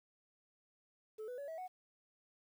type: tone with pitch steps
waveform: sine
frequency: 433.9 / 495.5 / 566 / 646.4 / 738.2 Hz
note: A4 / B4 / C#5 / E5 / F#5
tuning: -24 / +6 / +36 / -34 / -4 cents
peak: -40 dBFS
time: 1.18-1.68 s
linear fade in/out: 20 ms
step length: 100 ms
effects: tanh soft clip ceiling -41 dBFS + 11-bit